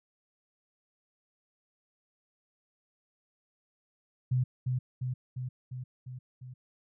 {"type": "tone with echo", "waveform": "sine", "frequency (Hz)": 126.7, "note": "B2", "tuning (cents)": 45, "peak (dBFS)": -24, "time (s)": [4.31, 4.44], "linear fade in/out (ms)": 10, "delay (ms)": 350, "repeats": 6, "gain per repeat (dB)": -3, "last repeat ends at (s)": 6.54, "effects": []}